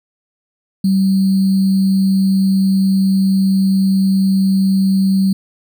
sine tone with sample-and-hold, 192.2 Hz, G3, 34 cents flat, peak -10 dBFS, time 0.84-5.33 s, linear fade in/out 5 ms, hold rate 4410 Hz, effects none

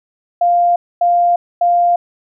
sine tone bursts, 698.5 Hz, F5, in tune, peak -9 dBFS, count 3, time 0.41-1.96 s, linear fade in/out 5 ms, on 350 ms, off 250 ms, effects none

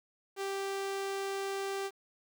sawtooth tone with notch filter, 392 Hz, G4, in tune, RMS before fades -36 dBFS, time 0.36-1.91 s, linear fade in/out 50 ms, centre 12000 Hz, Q 2, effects 10-bit

